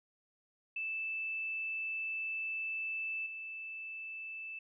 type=tone with level steps; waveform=sine; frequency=2637 Hz; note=E7; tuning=in tune; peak=-35 / -41 dBFS; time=0.76-4.59 s; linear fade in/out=5 ms; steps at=3.26 s; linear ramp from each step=5 ms; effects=none